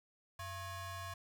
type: ring-modulated tone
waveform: 30% pulse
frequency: 587.3 Hz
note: D5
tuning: in tune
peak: -37 dBFS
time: 0.39-1.14 s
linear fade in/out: 5 ms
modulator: 495 Hz
effects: none